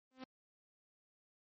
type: tone with exponential growth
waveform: sawtooth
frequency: 259.2 Hz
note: C4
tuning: 16 cents flat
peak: -40 dBFS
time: 0.11-0.24 s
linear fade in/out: 5 ms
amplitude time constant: 28 ms
effects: low-pass 10000 Hz 12 dB/octave + MP3 32 kbps